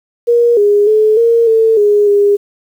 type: tone with pitch steps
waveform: sine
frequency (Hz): 473.9 / 411 / 431 / 463.9 / 447.2 / 413.7 / 406.8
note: A#4 / G#4 / A4 / A#4 / A4 / G#4 / G#4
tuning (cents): +28 / -18 / -36 / -8 / +28 / -7 / -36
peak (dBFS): -6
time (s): 0.27-2.37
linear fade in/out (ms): 20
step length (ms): 300
effects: 7-bit